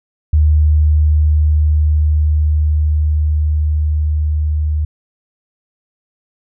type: tone with level ramp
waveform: sine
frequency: 76.1 Hz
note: D#2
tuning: 38 cents flat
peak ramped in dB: -7 to -13 dBFS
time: 0.33-4.85 s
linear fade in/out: 5 ms
effects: none